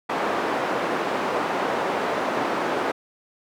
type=band-pass noise; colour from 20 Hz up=white; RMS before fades=-25 dBFS; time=0.09-2.92 s; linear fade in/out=10 ms; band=280 to 980 Hz; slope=12 dB/octave; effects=none